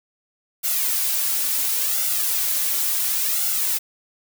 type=noise with flanger; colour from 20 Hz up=blue; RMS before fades=-22 dBFS; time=0.63-3.79 s; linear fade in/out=20 ms; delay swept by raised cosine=1.4 to 3.6 ms; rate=0.71 Hz; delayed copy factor=+0.75; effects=none